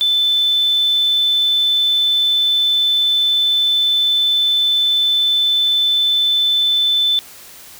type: tone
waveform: sine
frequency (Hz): 3520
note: A7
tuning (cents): 0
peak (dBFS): -12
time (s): 0.01-7.19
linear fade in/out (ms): 0
effects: white hiss -39 dBFS RMS until 7.79 s